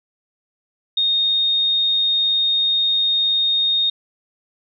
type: tone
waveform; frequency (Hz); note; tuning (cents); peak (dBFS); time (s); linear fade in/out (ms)
sine; 3699; A#7; -14; -15; 0.97-3.9; 5
effects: none